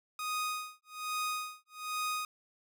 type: tone with tremolo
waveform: sawtooth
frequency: 1244.5 Hz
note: D#6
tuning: in tune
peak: -28 dBFS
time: 0.19-2.25 s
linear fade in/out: 2 ms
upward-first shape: sine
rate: 1.2 Hz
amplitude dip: 100%
effects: none